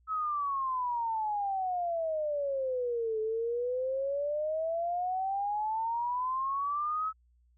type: exponential two-way sweep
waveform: sine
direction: down then up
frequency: 1299 to 432.4 to 1299 Hz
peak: -29 dBFS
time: 0.07-7.13 s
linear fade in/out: 50 ms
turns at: 3.2 s
effects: added 60 Hz sine -63 dBFS peak until 7.57 s